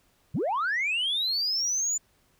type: linear sweep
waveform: sine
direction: up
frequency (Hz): 93.9 to 7090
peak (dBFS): -23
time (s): 0.34-1.98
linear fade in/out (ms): 10
effects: tanh soft clip ceiling -22 dBFS + pink hiss -66 dBFS RMS until 2.39 s